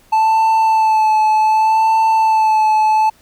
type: tone with vibrato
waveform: triangle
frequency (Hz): 876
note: A5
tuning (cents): -8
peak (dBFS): -8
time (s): 0.12-3.1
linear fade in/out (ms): 10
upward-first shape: sine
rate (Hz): 0.66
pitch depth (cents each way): 24
effects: pink hiss -51 dBFS RMS until 3.21 s